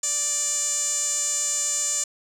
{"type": "tone with band-pass filter", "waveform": "sawtooth", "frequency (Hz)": 587.3, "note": "D5", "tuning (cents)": 0, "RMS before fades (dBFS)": -25, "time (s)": [0.03, 2.04], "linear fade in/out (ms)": 5, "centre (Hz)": 7200, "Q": 9.3, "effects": []}